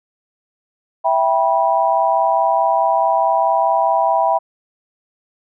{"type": "chord", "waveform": "sine", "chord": "E minor", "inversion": "none", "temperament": "equal with one note detuned", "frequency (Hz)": [659.3, 784, 975.3], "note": ["E5", "G5", "B5"], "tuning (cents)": [0, 0, -22], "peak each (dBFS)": -17, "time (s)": [1.04, 4.39], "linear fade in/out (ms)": 20, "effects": []}